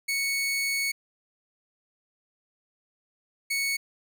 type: tone pair in turn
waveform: sawtooth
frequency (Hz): 2217 / 2217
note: C#7 / C#7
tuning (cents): 0 / 0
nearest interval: unison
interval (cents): 0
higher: neither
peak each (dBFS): -22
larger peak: neither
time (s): 0.08-0.92 / 3.5-3.77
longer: first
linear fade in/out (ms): 10
effects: none